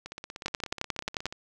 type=two click trains; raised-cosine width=0.2 ms; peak=-22 / -11 dBFS; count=22 / 10; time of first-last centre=0.06-1.325 / 0.46-1.256 s; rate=16.6 / 11.3 Hz; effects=none